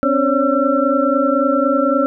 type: tone cluster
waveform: sine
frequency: 260.3 / 284.1 / 539 / 569 / 1346 Hz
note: C4 / C#4 / C#5 / C#5 / E6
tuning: -9 / +43 / -49 / +45 / +36 cents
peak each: -19 dBFS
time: 0.03-2.06 s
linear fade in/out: 0 ms
effects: none